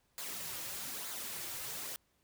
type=noise with flanger; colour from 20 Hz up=white; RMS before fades=-42 dBFS; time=0.18-1.96 s; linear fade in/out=0 ms; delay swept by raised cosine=0.34 to 4.74 ms; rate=1.1 Hz; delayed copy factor=-0.5; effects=pink hiss -75 dBFS RMS until 2.23 s